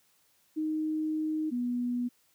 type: tone pair in turn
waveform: sine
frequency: 311.1 / 244.2 Hz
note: D#4 / B3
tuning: 0 / -19 cents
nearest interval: major third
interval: 419 cents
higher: first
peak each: -28 dBFS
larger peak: neither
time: 0.56-1.51 / 1.51-2.09 s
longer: first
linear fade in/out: 20 ms
effects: white hiss -68 dBFS RMS until 2.34 s + high-pass 60 Hz 12 dB/octave